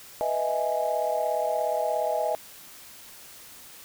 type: chord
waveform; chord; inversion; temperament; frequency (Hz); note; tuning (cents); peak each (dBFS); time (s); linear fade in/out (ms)
sine; E major seventh; second; equal; 493.9 / 622.3 / 659.3 / 830.6; B4 / D#5 / E5 / G#5; 0 / 0 / 0 / 0; -32 / -27 / -29 / -29; 0.21-2.35; 0
effects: tanh soft clip ceiling -14 dBFS + white hiss -47 dBFS RMS until 3.84 s